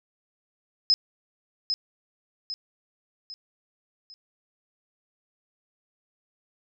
sine tone with echo, 5100 Hz, D#8, 42 cents sharp, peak -16 dBFS, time 0.9-0.94 s, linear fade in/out 0 ms, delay 800 ms, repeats 4, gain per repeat -7 dB, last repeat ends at 4.14 s, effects none

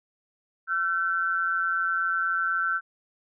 sine tone pair together, 1354 / 1529.9 Hz, E6 / G6, +46 / -43 cents, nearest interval major second, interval 211 cents, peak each -26 dBFS, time 0.67-2.81 s, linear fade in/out 50 ms, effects none

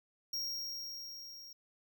square tone with level ramp, 5588 Hz, F8, in tune, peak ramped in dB -35 to -50 dBFS, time 0.33-1.53 s, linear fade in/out 5 ms, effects 12-bit

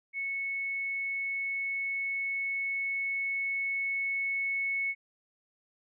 sine tone with level ramp, 2205 Hz, C#7, 10 cents flat, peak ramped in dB -31 to -28 dBFS, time 0.13-4.95 s, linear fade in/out 50 ms, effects none

